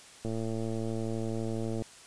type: click train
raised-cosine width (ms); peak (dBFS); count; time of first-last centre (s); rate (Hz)
2; -22; 177; 0.25-1.821; 112
effects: white hiss -52 dBFS RMS until 2.06 s + resampled to 22050 Hz